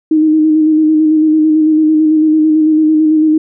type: tone with vibrato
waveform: sine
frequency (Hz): 311.1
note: D#4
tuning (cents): 0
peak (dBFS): -6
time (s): 0.11-3.38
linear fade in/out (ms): 5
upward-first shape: square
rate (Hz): 9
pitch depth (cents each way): 22
effects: none